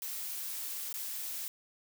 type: noise with dropouts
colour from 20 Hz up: blue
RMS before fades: -39 dBFS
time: 0.02-1.48 s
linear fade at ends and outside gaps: 1 ms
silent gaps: 0.928-0.94 s
effects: none